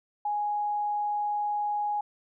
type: tone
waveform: sine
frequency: 830.6 Hz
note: G#5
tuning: in tune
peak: -26 dBFS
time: 0.25-2.01 s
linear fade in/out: 5 ms
effects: none